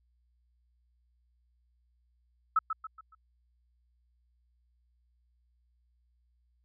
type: tone with echo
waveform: sine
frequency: 1300 Hz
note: E6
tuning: 24 cents flat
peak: -21 dBFS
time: 2.56-2.59 s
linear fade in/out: 5 ms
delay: 140 ms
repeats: 4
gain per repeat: -8 dB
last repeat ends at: 3.15 s
effects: added 60 Hz sine -68 dBFS peak until 6.64 s